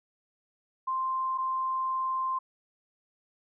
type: tone pair in turn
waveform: sine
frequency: 1046.5 / 1046.5 Hz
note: C6 / C6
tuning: 0 / 0 cents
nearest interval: unison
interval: 0 cents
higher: neither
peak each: -27 dBFS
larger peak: neither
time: 0.87-1.38 / 1.38-2.39 s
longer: second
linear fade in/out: 10 ms
effects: none